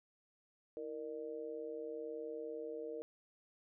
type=tone with amplitude modulation; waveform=sine; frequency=465.2 Hz; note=A#4; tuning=4 cents flat; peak=-37 dBFS; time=0.77-3.02 s; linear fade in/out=0 ms; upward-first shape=sine; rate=141 Hz; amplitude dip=95%; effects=none